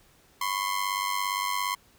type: ring-modulated tone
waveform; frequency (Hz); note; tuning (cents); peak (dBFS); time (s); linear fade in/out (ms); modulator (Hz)
sawtooth; 1046.5; C6; 0; -20; 0.41-1.75; 5; 48.7
effects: pink hiss -60 dBFS RMS until 1.98 s